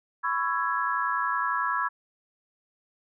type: chord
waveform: sine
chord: C# minor seventh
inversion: third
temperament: just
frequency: 997.9 / 1108.7 / 1330.5 / 1663.1 Hz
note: B5 / C#6 / E6 / G#6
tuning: +18 / 0 / +16 / +2 cents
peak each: -30 dBFS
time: 0.23-1.89 s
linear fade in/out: 20 ms
effects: none